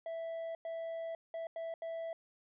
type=tone bursts at uneven times; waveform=triangle; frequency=659.3 Hz; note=E5; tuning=in tune; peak=-36 dBFS; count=5; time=0.06-0.55 / 0.65-1.15 / 1.34-1.47 / 1.56-1.74 / 1.82-2.13 s; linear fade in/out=2 ms; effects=resampled to 8000 Hz